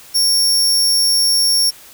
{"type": "tone", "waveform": "sawtooth", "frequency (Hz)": 5500, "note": "F8", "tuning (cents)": -27, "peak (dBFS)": -9, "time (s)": [0.14, 1.71], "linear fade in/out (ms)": 20, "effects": ["white hiss -41 dBFS RMS until 1.93 s"]}